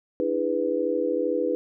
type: chord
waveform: sine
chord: E dominant seventh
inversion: third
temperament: just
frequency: 296.7 / 329.6 / 412 / 494.4 Hz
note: D4 / E4 / G#4 / B4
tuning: +18 / 0 / -14 / +2 cents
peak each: -30 / -29 / -29 / -25 dBFS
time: 0.2-1.55 s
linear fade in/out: 0 ms
effects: none